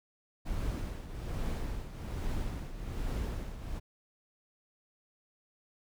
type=noise with tremolo; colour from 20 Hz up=brown; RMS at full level=-33 dBFS; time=0.45-3.8 s; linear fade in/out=20 ms; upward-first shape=triangle; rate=1.2 Hz; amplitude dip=70%; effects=none